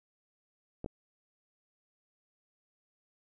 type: clicks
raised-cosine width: 2 ms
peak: -25 dBFS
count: 2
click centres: 0.844 / 0.861 s
effects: none